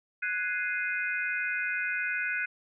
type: chord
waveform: sine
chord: Ab dominant seventh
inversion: third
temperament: equal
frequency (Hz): 1480 / 1661.2 / 2093 / 2489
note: Gb6 / Ab6 / C7 / Eb7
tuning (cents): 0 / 0 / 0 / 0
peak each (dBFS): -31 / -37 / -36 / -34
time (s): 0.22-2.46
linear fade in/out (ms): 10
effects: none